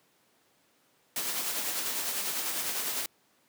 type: noise with tremolo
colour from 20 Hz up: white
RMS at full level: -31 dBFS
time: 1.16-3.06 s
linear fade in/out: 2 ms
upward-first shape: sine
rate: 10 Hz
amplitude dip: 35%
effects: pink hiss -67 dBFS RMS until 3.48 s + high-pass 200 Hz 12 dB/octave